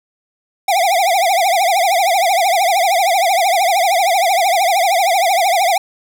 square tone with vibrato, 732 Hz, F#5, 19 cents flat, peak -12 dBFS, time 0.68-5.78 s, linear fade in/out 5 ms, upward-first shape triangle, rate 13 Hz, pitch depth 210 cents each way, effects none

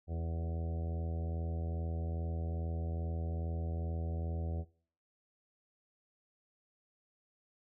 harmonic tone with a mistuned harmonic, 82.41 Hz, E2, in tune, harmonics 1 / 2 / 3 / 4 / 5 / 6 / 7 / 8 / 9, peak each -35 / -44 / -51 / -51 / -52 / -52 / -52 / -56 / -54 dBFS, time 0.07-4.65 s, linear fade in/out 50 ms, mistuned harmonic 4, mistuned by +20 cents, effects noise-tail reverb RT60 0.5 s tail -20 dB re dry

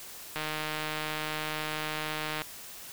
click train, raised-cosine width 0.3 ms, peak -17 dBFS, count 318, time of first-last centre 0.36-2.418 s, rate 154 Hz, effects white hiss -45 dBFS RMS until 2.92 s

